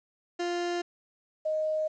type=tone pair in turn; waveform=30% pulse / sine; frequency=349.2 / 622.2 Hz; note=F4 / D#5; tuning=0 / 0 cents; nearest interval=minor seventh; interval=1000 cents; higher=second; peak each=-26 dBFS; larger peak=neither; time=0.39-0.82 / 1.45-1.88 s; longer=neither; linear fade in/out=10 ms; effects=resampled to 16000 Hz + 10-bit